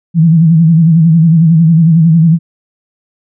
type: tone with vibrato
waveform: sine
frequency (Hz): 163.6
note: E3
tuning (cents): -13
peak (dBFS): -3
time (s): 0.14-2.39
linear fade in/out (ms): 50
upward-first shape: sine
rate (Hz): 11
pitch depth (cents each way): 81
effects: none